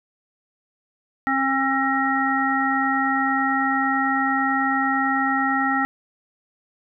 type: harmonic tone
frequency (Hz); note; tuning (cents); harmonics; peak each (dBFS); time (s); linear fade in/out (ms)
269.1; C4; +49; 1 / 3 / 5 / 7; -24 / -24 / -24 / -24; 1.27-5.85; 0
effects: none